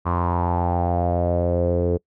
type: tone with low-pass filter sweep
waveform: sawtooth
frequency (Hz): 87.3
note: F2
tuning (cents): 0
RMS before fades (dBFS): -21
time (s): 0.05-1.98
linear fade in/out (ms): 20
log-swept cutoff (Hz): 1100 to 450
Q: 6.8
effects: noise-tail reverb RT60 0.1 s tail -25 dB re dry